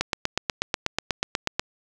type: click train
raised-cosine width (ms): 0.2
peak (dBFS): -5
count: 14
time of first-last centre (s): 0.01-1.595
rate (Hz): 8.2
effects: none